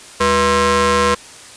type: ring-modulated tone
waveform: sawtooth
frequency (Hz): 284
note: C#4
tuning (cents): +42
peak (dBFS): -5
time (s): 0.2-1.15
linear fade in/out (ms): 10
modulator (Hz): 771
effects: white hiss -38 dBFS RMS until 1.56 s + resampled to 22050 Hz